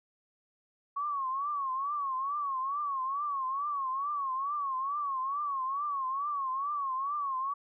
sine tone with vibrato, 1108.7 Hz, C#6, in tune, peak -30 dBFS, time 0.96-7.54 s, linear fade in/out 10 ms, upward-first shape triangle, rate 2.3 Hz, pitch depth 140 cents each way, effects none

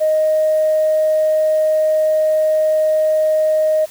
sine tone, 622.3 Hz, D#5, in tune, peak -11 dBFS, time 0-3.86 s, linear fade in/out 20 ms, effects tanh soft clip ceiling -7 dBFS + white hiss -41 dBFS RMS until 3.9 s

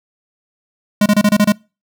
square tone bursts, 207.7 Hz, G#3, in tune, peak -9 dBFS, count 7, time 1.01-1.522 s, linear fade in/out 5 ms, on 50 ms, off 27 ms, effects noise-tail reverb RT60 0.3 s tail -25 dB re dry

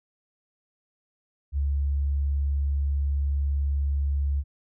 sine tone, 70.4 Hz, C#2, 27 cents sharp, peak -22 dBFS, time 1.52-4.44 s, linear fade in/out 50 ms, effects none

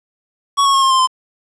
square tone with pitch steps, 1118 / 1100.7 / 1083.7 / 1066.9 / 1050.4 / 1034.1 Hz, C#6 / C#6 / C#6 / C6 / C6 / C6, +14 / -13 / -40 / +33 / +6 / -21 cents, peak -11 dBFS, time 0.57-1.074 s, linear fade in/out 20 ms, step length 84 ms, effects resampled to 22050 Hz + 7-bit

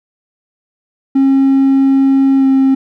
triangle tone with pitch glide, 270.5 to 267.5 Hz, C#4 to C4, -42 to +38 cents, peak -4 dBFS, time 1.15-2.75 s, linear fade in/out 10 ms, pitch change -20 cents, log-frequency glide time 2.38-2.45 s, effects tanh soft clip ceiling -1 dBFS

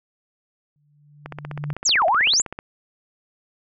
sine tone with exponential growth, 146.8 Hz, D3, in tune, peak -23 dBFS, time 0.76-1.73 s, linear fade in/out 0 ms, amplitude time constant 210 ms
click train, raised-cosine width 0.5 ms, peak -17 dBFS, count 22, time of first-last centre 1.26-2.589 s, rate 15.8 Hz
sine exponential two-way sweep, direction down then up, 7902 to 616 to 7902 Hz, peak -15 dBFS, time 1.85-2.42 s, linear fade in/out 10 ms, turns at 2.06 s
effects none

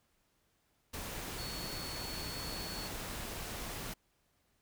sine tone in noise, 4408 Hz, C#8, 11 cents flat, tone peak -44 dBFS, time 1.38-2.88 s, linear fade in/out 10 ms, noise pink, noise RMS -42 dBFS, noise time 0.93-3.94 s, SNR -5 dB, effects pink hiss -75 dBFS RMS until 4.61 s

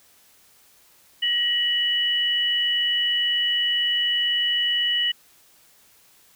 sine tone pair together, 1899.8 / 2951 Hz, A#6 / F#7, +32 / -5 cents, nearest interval minor sixth, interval 763 cents, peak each -27 / -20 dBFS, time 1.22-5.12 s, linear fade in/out 10 ms, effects white hiss -56 dBFS RMS until 6.35 s

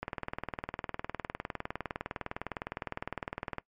click train, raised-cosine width 0.5 ms, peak -19 dBFS, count 71, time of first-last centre 0.03-3.583 s, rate 19.7 Hz, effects noise-tail reverb RT60 0.1 s tail -20 dB re dry + MP3 64 kbps

